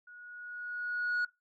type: tone with level ramp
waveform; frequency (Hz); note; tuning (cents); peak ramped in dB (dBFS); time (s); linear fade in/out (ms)
sine; 1455; F#6; -29; -50 to -25; 0.07-1.25; 5
effects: noise-tail reverb RT60 0.2 s tail -21 dB re dry + tanh soft clip ceiling -27 dBFS